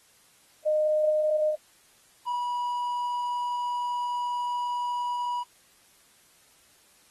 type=tone pair in turn; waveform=sine / triangle; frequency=613 / 973.1 Hz; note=D#5 / B5; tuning=-26 / -26 cents; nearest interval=minor sixth; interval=800 cents; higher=second; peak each=-21 / -25 dBFS; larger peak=first; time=0.65-1.56 / 2.26-5.44 s; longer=second; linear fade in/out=20 ms; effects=white hiss -60 dBFS RMS until 7.1 s + AAC 32 kbps